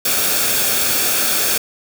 white noise with comb filter, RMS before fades -17 dBFS, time 0.05-1.58 s, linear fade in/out 5 ms, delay 1 ms, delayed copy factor -0.5, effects none

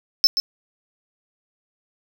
triangle tone with echo, 5274 Hz, E8, in tune, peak -9 dBFS, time 0.24-0.27 s, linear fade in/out 0 ms, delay 130 ms, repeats 1, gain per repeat -8 dB, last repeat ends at 0.4 s, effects none

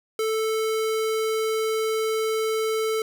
square tone, 440 Hz, A4, in tune, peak -23 dBFS, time 0.19-3.02 s, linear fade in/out 2 ms, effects none

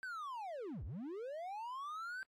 triangle linear two-way sweep, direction down then up, 1568 to 50.2 to 1568 Hz, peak -40 dBFS, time 0.03-2.23 s, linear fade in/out 0 ms, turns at 0.84 s, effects AAC 48 kbps

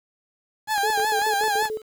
30% pulse tone with vibrato, 830.6 Hz, G#5, in tune, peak -18 dBFS, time 0.67-1.7 s, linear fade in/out 50 ms, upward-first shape sine, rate 5.4 Hz, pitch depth 82 cents each way
click train, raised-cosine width 0.5 ms, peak -22 dBFS, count 5, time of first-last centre 0.78-1.655 s, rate 4.57 Hz
sine tone with tremolo, 434.1 Hz, A4, 23 cents flat, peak -25 dBFS, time 0.83-1.82 s, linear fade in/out 5 ms, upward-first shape square, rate 6.9 Hz, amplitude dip 80%
effects 8-bit

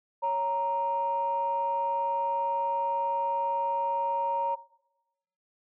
sine tone pair together, 554.4 / 932.4 Hz, C#5 / A#5, 0 / 0 cents, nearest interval major sixth, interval 900 cents, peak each -32 / -25 dBFS, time 0.22-4.56 s, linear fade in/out 20 ms, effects noise-tail reverb RT60 0.9 s tail -19 dB re dry + tanh soft clip ceiling -19 dBFS

